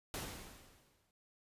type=noise with exponential decay; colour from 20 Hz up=pink; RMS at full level=-40 dBFS; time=0.14-1.11 s; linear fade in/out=1 ms; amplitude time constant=210 ms; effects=resampled to 32000 Hz